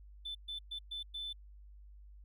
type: tone bursts at uneven times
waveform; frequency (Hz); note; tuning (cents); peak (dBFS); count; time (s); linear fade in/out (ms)
triangle; 3520; A7; 0; -36; 5; 0.25-0.35 / 0.48-0.59 / 0.71-0.79 / 0.91-1.03 / 1.14-1.33; 10
effects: tanh soft clip ceiling -36 dBFS + added 50 Hz sine -52 dBFS peak until 2.24 s